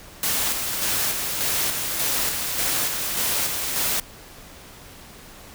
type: noise with tremolo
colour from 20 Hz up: white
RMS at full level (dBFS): -23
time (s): 0.23-4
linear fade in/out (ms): 2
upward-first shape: square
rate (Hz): 1.7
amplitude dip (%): 35
effects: pink hiss -44 dBFS RMS until 5.54 s